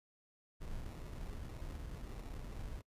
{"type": "noise with sample-and-hold", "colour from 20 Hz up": "brown", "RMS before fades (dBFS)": -45, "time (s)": [0.6, 2.82], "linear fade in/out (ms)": 20, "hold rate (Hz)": 1575, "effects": ["noise-tail reverb RT60 0.1 s tail -23 dB re dry", "resampled to 32000 Hz"]}